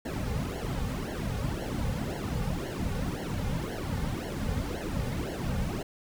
brown noise with flanger, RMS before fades -32 dBFS, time 0.05-5.83 s, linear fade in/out 5 ms, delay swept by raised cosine 0.81 to 3.11 ms, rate 1.9 Hz, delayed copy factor -0.9, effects none

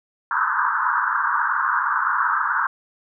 white band-pass noise, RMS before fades -21 dBFS, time 0.31-2.67 s, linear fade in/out 2 ms, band 920 to 1600 Hz, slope 96 dB/octave, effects none

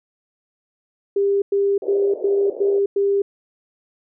sine tone bursts, 398.9 Hz, G4, 30 cents sharp, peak -15 dBFS, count 6, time 1.16-3.22 s, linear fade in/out 5 ms, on 260 ms, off 100 ms
pink band-pass noise, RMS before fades -31 dBFS, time 1.82-2.79 s, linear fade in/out 2 ms, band 370 to 600 Hz, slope 48 dB/octave
effects none

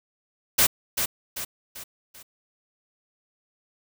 white noise with echo, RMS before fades -18 dBFS, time 0.58-0.67 s, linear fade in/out 10 ms, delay 390 ms, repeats 4, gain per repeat -7 dB, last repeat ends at 2.23 s, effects none

